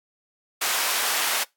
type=high-pass noise; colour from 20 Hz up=pink; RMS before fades=-24 dBFS; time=0.61-1.44 s; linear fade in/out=10 ms; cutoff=920 Hz; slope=12 dB/octave; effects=noise-tail reverb RT60 0.2 s tail -24 dB re dry + AAC 64 kbps